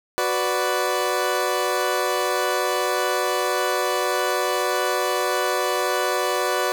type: chord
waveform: 20% pulse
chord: B minor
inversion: second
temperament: equal with one note detuned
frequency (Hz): 370 / 493.9 / 585.3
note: F#4 / B4 / D5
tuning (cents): 0 / 0 / -6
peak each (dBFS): -20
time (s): 0.18-6.72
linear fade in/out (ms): 0
effects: none